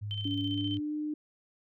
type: tone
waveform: sine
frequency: 103.83 Hz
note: G#2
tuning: in tune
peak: -34 dBFS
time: 0.01-0.8 s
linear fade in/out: 20 ms
type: tone with tremolo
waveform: sine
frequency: 3091 Hz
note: G7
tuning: 25 cents flat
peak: -34 dBFS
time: 0.11-0.77 s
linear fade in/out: 0 ms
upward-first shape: square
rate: 15 Hz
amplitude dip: 50%
type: tone with pitch glide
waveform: sine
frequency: 285.7 to 301.8 Hz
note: D4 to D4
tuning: -48 to +47 cents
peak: -31 dBFS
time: 0.25-1.14 s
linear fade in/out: 5 ms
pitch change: +95 cents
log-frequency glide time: 0.42-0.94 s
effects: none